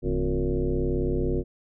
sine tone with frequency modulation, 164.81 Hz, E3, in tune, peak -22 dBFS, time 0.02-1.44 s, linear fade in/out 50 ms, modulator 98 Hz, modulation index 3, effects none

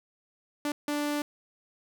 sawtooth tone bursts at uneven times, 293.5 Hz, D4, 1 cent flat, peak -24 dBFS, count 2, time 0.65-0.72 / 0.88-1.22 s, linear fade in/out 2 ms, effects none

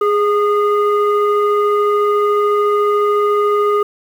sine tone pair together, 414.3 / 1229 Hz, G#4 / D#6, -4 / -22 cents, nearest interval octave + perfect fifth, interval 1882 cents, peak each -11 / -14 dBFS, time 0.01-3.83 s, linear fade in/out 5 ms, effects tanh soft clip ceiling -8 dBFS + 7-bit

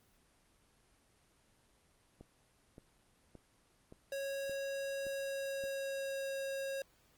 click train, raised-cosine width 2 ms, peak -38 dBFS, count 7, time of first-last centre 2.21-5.639 s, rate 1.75 Hz
square tone with pitch glide, 550 to 544.6 Hz, C#5 to C#5, -14 to -31 cents, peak -38 dBFS, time 4.12-6.82 s, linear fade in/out 2 ms, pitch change -17 cents, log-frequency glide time 4.99-6.36 s
effects pink hiss -70 dBFS RMS until 7.17 s + Opus 24 kbps

